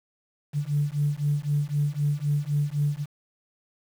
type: beating tone pair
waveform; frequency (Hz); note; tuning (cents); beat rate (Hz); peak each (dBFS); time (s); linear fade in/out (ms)
sine; 144 / 147.9; D3 / D3; -34 / +13; 3.9; -25; 0.53-3.06; 50
effects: tanh soft clip ceiling -15 dBFS + 8-bit